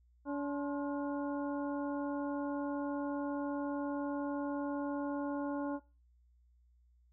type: harmonic tone with a mistuned harmonic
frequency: 285.5 Hz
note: D4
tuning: 49 cents flat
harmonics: 1 / 2 / 3 / 4 / 5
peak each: -35 / -41 / -45 / -47 / -49 dBFS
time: 0.25-5.8 s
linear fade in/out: 50 ms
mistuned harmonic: 4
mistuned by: -120 cents
effects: noise-tail reverb RT60 0.3 s tail -20 dB re dry + added 60 Hz sine -64 dBFS peak until 7.12 s